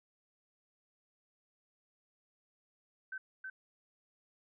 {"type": "tone with echo", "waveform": "sine", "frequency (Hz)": 1536, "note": "G6", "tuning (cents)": -36, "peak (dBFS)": -39, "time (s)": [3.12, 3.18], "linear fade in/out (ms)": 5, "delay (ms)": 320, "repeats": 1, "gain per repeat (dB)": -2, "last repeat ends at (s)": 3.5, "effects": []}